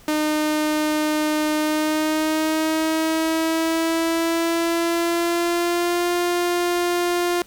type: tone with pitch glide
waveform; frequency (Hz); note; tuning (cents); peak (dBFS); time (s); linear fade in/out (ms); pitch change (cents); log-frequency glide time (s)
sawtooth; 305.3 to 350.7; D#4 to F4; -33 to +7; -15; 0.08-7.42; 2; +240; 1.55-6.12
effects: pink hiss -49 dBFS RMS until 7.46 s